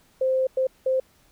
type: tone bursts at uneven times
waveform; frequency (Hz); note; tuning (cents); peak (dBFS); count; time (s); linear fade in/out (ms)
sine; 522; C5; -4; -19; 3; 0.21-0.47 / 0.57-0.67 / 0.86-1; 5
effects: pink hiss -60 dBFS RMS until 1.31 s